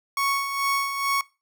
30% pulse tone with tremolo, 1108.7 Hz, C#6, in tune, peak -18 dBFS, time 0.17-1.21 s, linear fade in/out 2 ms, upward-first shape sine, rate 2.3 Hz, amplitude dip 55%, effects noise-tail reverb RT60 0.3 s tail -22 dB re dry

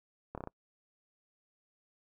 slowing click train, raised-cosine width 1 ms, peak -26 dBFS, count 5, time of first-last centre 0.35-0.473 s, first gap 27 ms, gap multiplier 1.09, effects noise-tail reverb RT60 0.1 s tail -26 dB re dry

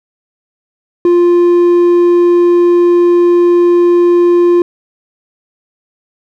sine tone with hard clipping, 349.2 Hz, F4, in tune, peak -6 dBFS, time 1.05-4.62 s, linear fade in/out 2 ms, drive 3 dB, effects none

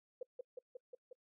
sine tone with echo, 501 Hz, B4, 25 cents sharp, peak -39 dBFS, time 0.21-0.23 s, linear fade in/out 5 ms, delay 180 ms, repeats 5, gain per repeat -2 dB, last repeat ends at 1.13 s, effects noise-tail reverb RT60 0.1 s tail -26 dB re dry

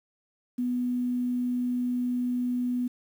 sine tone with quantisation, 246.9 Hz, B3, in tune, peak -25 dBFS, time 0.58-2.88 s, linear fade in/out 10 ms, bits 9, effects none

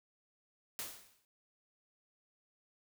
white noise with exponential decay, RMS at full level -39 dBFS, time 0.79-1.25 s, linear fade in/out 0 ms, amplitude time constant 98 ms, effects none

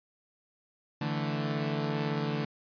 sawtooth chord, D suspended second, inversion none, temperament equal, 146.83 / 164.81 / 220 Hz, D3 / E3 / A3, 0 / 0 / 0 cents, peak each -28 / -32 / -31 dBFS, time 1.01-2.45 s, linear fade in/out 5 ms, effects resampled to 11025 Hz

